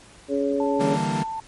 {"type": "harmonic tone", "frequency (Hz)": 140, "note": "C#3", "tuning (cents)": 18, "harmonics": [2, 3, 4], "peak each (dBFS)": [-24, -25, -25], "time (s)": [0.28, 0.98], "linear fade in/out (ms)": 50}
{"type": "tone with pitch glide", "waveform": "sine", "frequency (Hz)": [880, 888.7], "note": ["A5", "A5"], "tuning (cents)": [0, 17], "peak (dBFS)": -27, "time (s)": [0.6, 1.4], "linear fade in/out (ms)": 2, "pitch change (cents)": 17, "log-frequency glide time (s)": [0.9, 1.2]}
{"type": "chord", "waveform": "40% pulse", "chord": "E half-diminished seventh", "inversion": "third", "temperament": "equal with one note detuned", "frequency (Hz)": [146.83, 163.49, 196, 233.1], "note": ["D3", "E3", "G3", "Bb3"], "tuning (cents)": [0, -14, 0, 0], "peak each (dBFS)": -28, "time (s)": [0.79, 1.24], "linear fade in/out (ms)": 20}
{"effects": ["pink hiss -49 dBFS RMS until 1.47 s", "MP3 48 kbps"]}